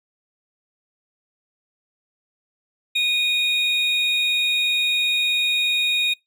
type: tone pair together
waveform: triangle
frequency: 2466 / 3743 Hz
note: D#7 / A#7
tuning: -16 / +6 cents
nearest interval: perfect fifth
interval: 722 cents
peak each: -19 dBFS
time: 2.95-6.14 s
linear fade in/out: 10 ms
effects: noise-tail reverb RT60 0.2 s tail -26 dB re dry